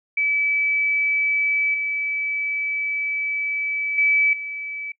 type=tone with level steps; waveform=sine; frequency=2299 Hz; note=D7; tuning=37 cents flat; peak=-18 / -22 / -15 / -28 dBFS; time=0.17-4.92 s; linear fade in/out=5 ms; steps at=1.74 / 3.98 / 4.33 s; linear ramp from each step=2 ms; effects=noise-tail reverb RT60 0.1 s tail -20 dB re dry